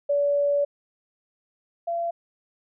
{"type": "tone pair in turn", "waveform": "sine", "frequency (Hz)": [573, 681.4], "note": ["D5", "F5"], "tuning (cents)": [-43, -43], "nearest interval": "minor third", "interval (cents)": 300, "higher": "second", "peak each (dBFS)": [-19, -24], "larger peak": "first", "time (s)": [[0.09, 0.65], [1.87, 2.11]], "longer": "first", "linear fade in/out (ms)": 10, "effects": []}